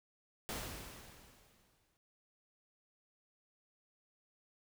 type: noise with exponential decay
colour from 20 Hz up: pink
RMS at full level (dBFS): -40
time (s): 0.49-1.97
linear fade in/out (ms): 0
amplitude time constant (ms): 320
effects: none